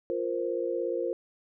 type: chord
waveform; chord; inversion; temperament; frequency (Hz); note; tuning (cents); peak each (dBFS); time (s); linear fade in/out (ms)
sine; F suspended fourth; none; equal; 349.2 / 466.2 / 523.3; F4 / Bb4 / C5; 0 / 0 / 0; -32; 0.1-1.13; 0
effects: none